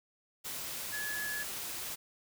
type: tone in noise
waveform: sine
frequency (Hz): 1700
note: G#6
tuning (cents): +40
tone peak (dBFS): -36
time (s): 0.92-1.44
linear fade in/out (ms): 20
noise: white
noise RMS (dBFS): -40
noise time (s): 0.44-1.96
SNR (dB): +1
effects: none